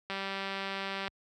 click train, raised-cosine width 0.3 ms, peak -20 dBFS, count 192, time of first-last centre 0.1-1.079 s, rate 195 Hz, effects high-pass 60 Hz 12 dB/octave

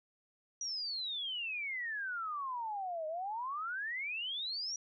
sine exponential two-way sweep, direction down then up, 5860 to 613 to 5860 Hz, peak -36 dBFS, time 0.61-4.76 s, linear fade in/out 2 ms, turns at 3.07 s, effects none

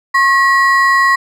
triangle ring-modulated tone, 1500 Hz, F#6, 23 cents sharp, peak -3 dBFS, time 0.14-1.16 s, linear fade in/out 10 ms, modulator 415 Hz, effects none

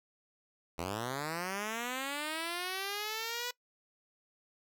5% pulse linear sweep, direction up, 80.4 to 493.9 Hz, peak -24 dBFS, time 0.78-3.51 s, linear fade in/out 5 ms, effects noise-tail reverb RT60 0.1 s tail -21 dB re dry

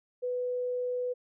sine tone, 496.1 Hz, B4, 8 cents sharp, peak -29 dBFS, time 0.22-1.14 s, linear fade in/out 20 ms, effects none

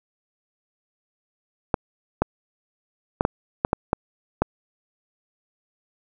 clicks, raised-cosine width 1 ms, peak -4 dBFS, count 8, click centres 1.742 / 2.22 / 3.209 / 3.251 / 3.649 / 3.731 / 3.931 / 4.42 s, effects none

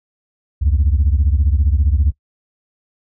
sine beating tone pair, 67.1 / 82.1 Hz, C2 / E2, +44 / -6 cents, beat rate 15 Hz, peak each -12 / -14 dBFS, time 0.61-2.12 s, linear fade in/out 20 ms, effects noise-tail reverb RT60 0.1 s tail -23 dB re dry + tanh soft clip ceiling -7 dBFS

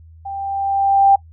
sine tone with level ramp, 789 Hz, G5, 11 cents sharp, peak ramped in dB -25 to -6 dBFS, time 0.25-1.16 s, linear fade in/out 10 ms, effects noise-tail reverb RT60 0.1 s tail -20 dB re dry + added 81 Hz sine -40 dBFS peak until 1.32 s

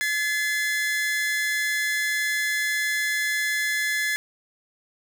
40% pulse tone pair together, 1712.3 / 2054 Hz, A6 / C7, -48 / -33 cents, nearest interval minor third, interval 315 cents, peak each -24 / -26 dBFS, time 0.01-4.16 s, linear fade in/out 0 ms, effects none

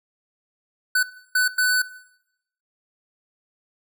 square tone bursts at uneven times, 1499 Hz, F#6, 22 cents sharp, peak -17 dBFS, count 3, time 0.95-1.03 / 1.35-1.48 / 1.58-1.82 s, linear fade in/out 5 ms, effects noise-tail reverb RT60 0.8 s tail -18 dB re dry

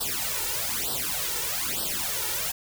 white noise with flanger, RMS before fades -29 dBFS, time 0-2.52 s, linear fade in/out 10 ms, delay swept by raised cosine 0.22 to 2.22 ms, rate 1.1 Hz, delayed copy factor +1, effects none

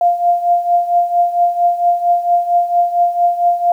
sine tone with tremolo, 698.5 Hz, F5, in tune, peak -7 dBFS, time 0.01-3.72 s, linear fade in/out 2 ms, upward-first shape triangle, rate 4.4 Hz, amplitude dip 80%, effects 8-bit

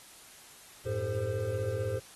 triangle tone cluster, 93.7 / 109.3 / 402.5 / 446.9 / 520 Hz, F#2 / A2 / G4 / A4 / C5, +22 / -11 / +46 / +27 / -11 cents, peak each -36 / -32 / -37 / -38 / -33 dBFS, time 0.85-2 s, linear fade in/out 20 ms, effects white hiss -53 dBFS RMS until 2.15 s + AAC 32 kbps

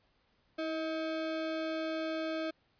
square ring-modulated tone, 477.9 Hz, A#4, 43 cents sharp, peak -31 dBFS, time 0.58-2.51 s, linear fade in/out 10 ms, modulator 156 Hz, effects pink hiss -72 dBFS RMS until 2.79 s + resampled to 11025 Hz

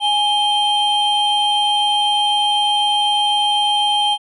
triangle tone pair together, 832 / 3154 Hz, G#5 / G7, +3 / +10 cents, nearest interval octave + major seventh, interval 2307 cents, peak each -15 dBFS, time 0-4.18 s, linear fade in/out 50 ms, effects resampled to 24000 Hz

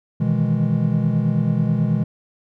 triangle chord, E major seventh, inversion second, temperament equal, 123.47 / 155.56 / 164.81 / 207.7 Hz, B2 / D#3 / E3 / G#3, 0 / 0 / 0 / 0 cents, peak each -20 dBFS, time 0.2-2.04 s, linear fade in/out 10 ms, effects none

